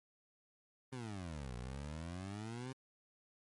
20% pulse exponential two-way sweep, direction down then up, 133.6 to 59.3 to 133.6 Hz, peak -38 dBFS, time 0.92-2.73 s, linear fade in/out 10 ms, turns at 1.55 s, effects MP3 48 kbps

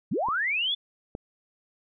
sine linear sweep, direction up, 123.47 to 3520 Hz, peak -24 dBFS, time 0.11-0.75 s, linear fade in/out 10 ms
clicks, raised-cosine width 2 ms, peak -26 / -21 dBFS, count 2, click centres 0.286 / 1.151 s
effects none

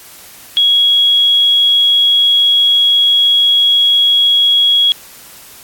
sine tone, 3322 Hz, G#7, in tune, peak -7 dBFS, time 0.57-4.92 s, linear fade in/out 0 ms, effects white hiss -37 dBFS RMS until 5.63 s + AAC 64 kbps

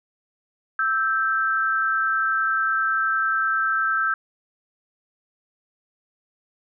sine tone pair together, 1317.7 / 1567 Hz, E6 / G6, -1 / -1 cents, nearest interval minor third, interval 300 cents, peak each -22 dBFS, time 0.79-4.14 s, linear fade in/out 2 ms, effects none

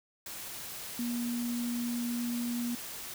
sine tone in noise, 239.2 Hz, A#3, 45 cents sharp, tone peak -31 dBFS, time 0.99-2.75 s, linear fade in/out 2 ms, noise white, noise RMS -42 dBFS, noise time 0.26-3.14 s, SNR +8 dB, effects none

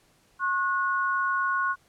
sine tone pair together, 1086 / 1458.3 Hz, C#6 / F#6, -36 / -26 cents, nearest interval perfect fourth, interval 510 cents, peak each -26 dBFS, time 0.39-1.76 s, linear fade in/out 50 ms, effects pink hiss -63 dBFS RMS until 1.88 s + low-pass 12000 Hz 12 dB/octave

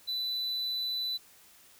triangle tone, 3987 Hz, B7, 16 cents sharp, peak -29 dBFS, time 0.07-1.18 s, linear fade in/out 20 ms, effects white hiss -58 dBFS RMS until 1.79 s

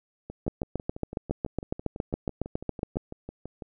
two click trains, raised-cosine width 2 ms, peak -14 / -24 dBFS, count 19 / 21, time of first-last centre 0.48-2.97 / 0.3-3.622 s, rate 7.23 / 6.02 Hz, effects none

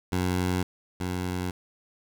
15% pulse tone pair in turn, 91 / 90.65 Hz, F#2 / F#2, -28 / -35 cents, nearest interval unison, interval 7 cents, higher first, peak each -18 / -22 dBFS, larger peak first, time 0.12-0.63 / 1-1.51 s, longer neither, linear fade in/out 5 ms, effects none

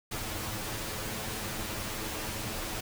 pink noise with comb filter, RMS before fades -36 dBFS, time 0.11-2.81 s, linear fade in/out 10 ms, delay 9.3 ms, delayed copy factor +0.7, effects none

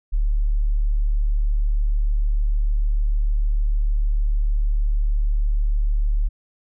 sine tone, 36.71 Hz, D1, in tune, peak -16 dBFS, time 0.12-6.29 s, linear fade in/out 20 ms, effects none

